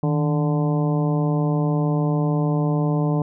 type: harmonic tone with a mistuned harmonic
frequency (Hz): 146.83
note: D3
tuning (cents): 0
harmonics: 1 / 2 / 3 / 4 / 5 / 6 / 7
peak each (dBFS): -19 / -25 / -29 / -31 / -33 / -35 / -36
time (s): 0.03-3.22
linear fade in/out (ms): 2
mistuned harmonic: 1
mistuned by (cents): +100
effects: none